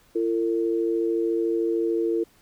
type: tone pair together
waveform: sine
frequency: 339.2 / 452.8 Hz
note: E4 / A4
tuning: +50 / +50 cents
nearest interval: perfect fourth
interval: 500 cents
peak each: -23 / -25 dBFS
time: 0.15-2.24 s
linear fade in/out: 10 ms
effects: pink hiss -59 dBFS RMS until 2.41 s